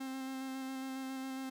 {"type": "tone with vibrato", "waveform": "45% pulse", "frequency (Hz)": 264.4, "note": "C4", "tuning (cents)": 18, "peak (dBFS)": -39, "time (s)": [0, 1.5], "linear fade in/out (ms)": 10, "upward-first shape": "square", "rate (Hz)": 7.3, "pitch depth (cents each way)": 11, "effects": []}